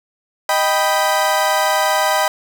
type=chord; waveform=30% pulse; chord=Eb augmented; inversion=none; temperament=equal; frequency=622.3 / 784 / 987.8 Hz; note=Eb5 / G5 / B5; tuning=0 / 0 / 0 cents; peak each=-16 dBFS; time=0.49-2.28 s; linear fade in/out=2 ms; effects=none